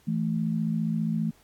sine tone pair together, 164.81 / 219.7 Hz, E3 / A3, 0 / -2 cents, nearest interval perfect fourth, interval 498 cents, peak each -27 dBFS, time 0.07-1.31 s, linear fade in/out 10 ms, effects pink hiss -61 dBFS RMS until 1.43 s + AAC 64 kbps

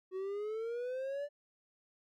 triangle exponential sweep, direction up, 370 to 587.3 Hz, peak -34 dBFS, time 0.11-1.29 s, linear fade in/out 50 ms, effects none

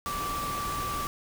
sine tone in noise, 1164 Hz, D6, 16 cents flat, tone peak -31 dBFS, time 0.06-1.07 s, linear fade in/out 0 ms, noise pink, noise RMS -36 dBFS, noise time 0.06-1.07 s, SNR +2 dB, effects none

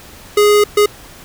square tone bursts at uneven times, 415.3 Hz, G#4, in tune, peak -8 dBFS, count 2, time 0.37-0.64 / 0.77-0.86 s, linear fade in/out 5 ms, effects pink hiss -38 dBFS RMS until 1.24 s

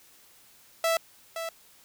sawtooth tone with echo, 659.3 Hz, E5, in tune, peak -19 dBFS, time 0.84-0.97 s, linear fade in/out 2 ms, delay 520 ms, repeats 1, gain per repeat -9 dB, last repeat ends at 1.49 s, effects white hiss -57 dBFS RMS until 1.84 s

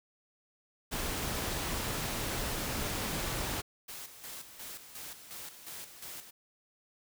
pink noise, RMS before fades -35 dBFS, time 0.91-3.62 s, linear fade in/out 20 ms
white noise with tremolo, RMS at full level -44 dBFS, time 3.88-6.31 s, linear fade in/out 10 ms, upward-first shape square, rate 2.8 Hz, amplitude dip 60%
effects none

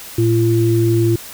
sine tone pair together, 113.93 / 341.4 Hz, A#2 / F4, -39 / -39 cents, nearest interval octave + perfect fifth, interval 1900 cents, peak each -14 dBFS, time 0.18-1.16 s, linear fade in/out 5 ms, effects white hiss -34 dBFS RMS until 1.33 s

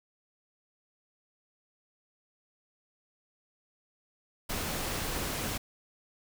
pink noise, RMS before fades -34 dBFS, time 4.49-5.58 s, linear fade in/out 10 ms, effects none

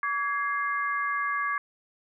sine tone cluster, 1144 / 1660 / 2104 Hz, D6 / G#6 / C7, -46 / -1 / +9 cents, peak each -28 / -30 / -35 dBFS, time 0.03-1.58 s, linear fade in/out 2 ms, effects none

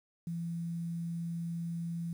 sine tone with quantisation, 168.7 Hz, E3, 40 cents sharp, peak -34 dBFS, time 0.27-2.13 s, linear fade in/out 2 ms, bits 10, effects none

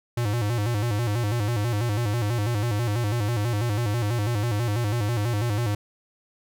square tone with vibrato, 111.2 Hz, A2, 19 cents sharp, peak -23 dBFS, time 0.17-5.75 s, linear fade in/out 5 ms, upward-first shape square, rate 6.1 Hz, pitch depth 130 cents each way, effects none

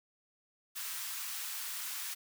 white high-pass noise, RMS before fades -40 dBFS, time 0.75-2.15 s, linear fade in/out 20 ms, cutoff 1000 Hz, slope 24 dB/octave, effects none

